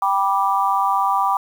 sine chord, G major, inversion none, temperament just, 784 / 980 / 1176 Hz, G5 / B5 / D6, 0 / -14 / +2 cents, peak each -20 dBFS, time 0.02-1.37 s, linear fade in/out 2 ms, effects 7-bit

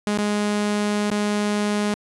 sawtooth tone with dropouts, 207.7 Hz, G#3, in tune, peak -16 dBFS, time 0.07-1.94 s, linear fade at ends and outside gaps 0 ms, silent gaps 0.175-0.186 / 1.102-1.114 s, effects resampled to 24000 Hz

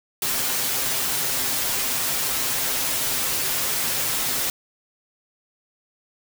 white noise with comb filter, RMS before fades -24 dBFS, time 0.22-4.5 s, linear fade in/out 2 ms, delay 7.6 ms, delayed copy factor +0.55, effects none

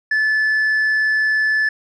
sine tone with tanh clipping, 1737 Hz, A6, 23 cents flat, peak -15 dBFS, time 0.11-1.69 s, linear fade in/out 5 ms, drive 2 dB, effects none

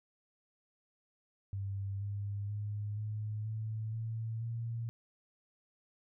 sine tone with pitch steps, 98.6 / 101.25 / 103.98 / 106.78 / 109.66 / 112.61 / 115.64 Hz, G2 / G#2 / G#2 / G#2 / A2 / A2 / A#2, +11 / -43 / +3 / +49 / -5 / +41 / -13 cents, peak -35 dBFS, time 1.53-4.89 s, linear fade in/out 0 ms, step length 480 ms, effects none

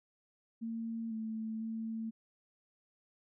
sine tone with pitch steps, 227.5 / 221 / 223.9 Hz, A#3 / A3 / A3, -42 / +8 / +30 cents, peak -36 dBFS, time 0.61-2.11 s, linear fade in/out 20 ms, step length 500 ms, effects none

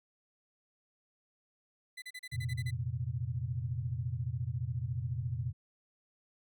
30% pulse tone bursts, 2005 Hz, B6, 26 cents sharp, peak -39 dBFS, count 9, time 1.97-2.709 s, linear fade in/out 10 ms, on 51 ms, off 35 ms
sine chord, F suspended fourth, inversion none, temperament equal, 87.31 / 116.54 / 130.81 Hz, F2 / Bb2 / C3, 0 / 0 / 0 cents, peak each -40 / -36 / -37 dBFS, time 2.32-5.53 s, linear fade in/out 20 ms
effects none

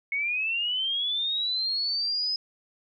sine linear sweep, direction up, 2188 to 5090 Hz, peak -25 dBFS, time 0.12-2.36 s, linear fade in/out 2 ms, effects none

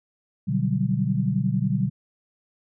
sine chord, G major seventh, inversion first, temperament equal, 123.47 / 146.83 / 185 / 196 Hz, B2 / D3 / F#3 / G3, 0 / 0 / 0 / 0 cents, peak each -26 dBFS, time 0.47-1.9 s, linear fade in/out 20 ms, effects none

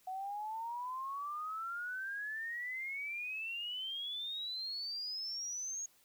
sine exponential sweep, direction up, 740 to 6645 Hz, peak -38 dBFS, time 0.07-5.86 s, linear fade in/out 5 ms, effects white hiss -68 dBFS RMS until 6.04 s

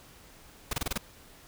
pink noise bursts, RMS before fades -30 dBFS, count 6, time 0.71-0.978 s, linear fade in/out 5 ms, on 23 ms, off 26 ms, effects pink hiss -54 dBFS RMS until 1.47 s

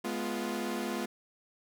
sawtooth chord, F diminished, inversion first, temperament equal with one note detuned, 210.4 / 246.9 / 349.2 Hz, Ab3 / Cb4 / F4, +23 / 0 / 0 cents, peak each -33 dBFS, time 0.04-1.06 s, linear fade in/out 10 ms, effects none

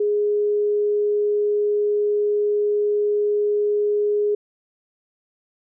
sine tone, 415.3 Hz, G#4, in tune, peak -17 dBFS, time 0-4.35 s, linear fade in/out 5 ms, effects none

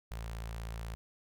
sawtooth tone with notch filter, 56.2 Hz, A1, 37 cents sharp, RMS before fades -41 dBFS, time 0.11-0.95 s, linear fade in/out 0 ms, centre 290 Hz, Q 0.73, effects none

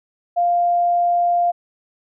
sine tone, 698.5 Hz, F5, in tune, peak -14 dBFS, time 0.36-1.52 s, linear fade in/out 20 ms, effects none

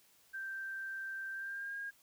sine tone with pitch glide, 1568 to 1624.2 Hz, G6 to G#6, 0 to -39 cents, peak -39 dBFS, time 0.33-1.91 s, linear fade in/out 20 ms, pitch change +61 cents, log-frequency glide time 1.32-1.77 s, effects white hiss -67 dBFS RMS until 2.02 s

